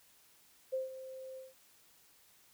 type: tone with ADSR envelope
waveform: sine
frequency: 523.3 Hz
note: C5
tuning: in tune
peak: -31 dBFS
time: 0.72-1.54 s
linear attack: 19 ms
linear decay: 150 ms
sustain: -13 dB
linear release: 170 ms
effects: white hiss -65 dBFS RMS until 2.53 s